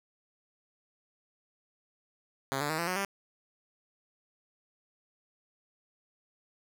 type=tone with pitch steps; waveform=5% pulse; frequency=135.7 / 146.28 / 157.69 / 169.99 / 183.24 / 197.53 Hz; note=C#3 / D3 / D#3 / F3 / F#3 / G3; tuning=-36 / -7 / +24 / -46 / -17 / +13 cents; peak=-19 dBFS; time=2.52-3.048 s; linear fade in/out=0 ms; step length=88 ms; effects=none